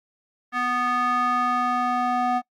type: tone with band-pass filter sweep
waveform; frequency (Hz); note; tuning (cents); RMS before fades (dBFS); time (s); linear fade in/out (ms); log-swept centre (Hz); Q
square; 246.9; B3; 0; -23; 0.52-2.42; 50; 1500 to 880; 3.2
effects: noise-tail reverb RT60 0.1 s tail -23 dB re dry + Opus 48 kbps